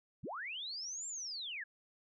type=linear two-way sweep; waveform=sine; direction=up then down; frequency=65.6 to 7460 to 1591 Hz; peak=-40 dBFS; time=0.23-1.64 s; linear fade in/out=10 ms; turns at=1.07 s; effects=none